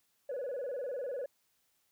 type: tone with vibrato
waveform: sine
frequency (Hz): 526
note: C5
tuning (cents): +9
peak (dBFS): -33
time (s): 0.29-1.26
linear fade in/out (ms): 5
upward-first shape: square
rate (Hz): 20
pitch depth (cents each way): 120
effects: tanh soft clip ceiling -33 dBFS + white hiss -75 dBFS RMS until 1.91 s